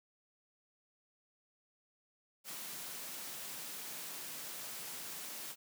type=high-pass noise; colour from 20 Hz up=white; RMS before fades=-45 dBFS; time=2.44-5.56 s; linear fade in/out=50 ms; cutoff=120 Hz; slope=48 dB/octave; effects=none